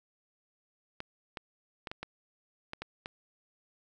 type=clicks; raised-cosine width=0.3 ms; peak=-22 dBFS; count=8; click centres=1.004 / 1.372 / 1.872 / 1.915 / 2.03 / 2.734 / 2.82 / 3.059 s; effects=none